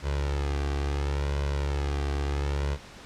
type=tone with flanger; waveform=sawtooth; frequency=71 Hz; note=C#2; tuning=42 cents sharp; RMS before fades=-28 dBFS; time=0.02-2.78 s; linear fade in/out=50 ms; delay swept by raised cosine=2 to 2.57 ms; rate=0.72 Hz; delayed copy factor=+0.75; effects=pink hiss -46 dBFS RMS until 3.05 s + low-pass 6000 Hz 12 dB/octave